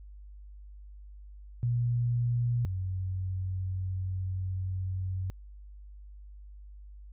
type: tone pair in turn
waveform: sine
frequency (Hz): 120 / 93.31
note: B2 / F#2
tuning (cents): -49 / +15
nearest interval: major third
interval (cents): 436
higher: first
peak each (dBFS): -25 / -30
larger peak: first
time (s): 1.63-2.65 / 2.65-5.3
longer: second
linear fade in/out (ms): 0
effects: added 50 Hz sine -45 dBFS peak until 7.12 s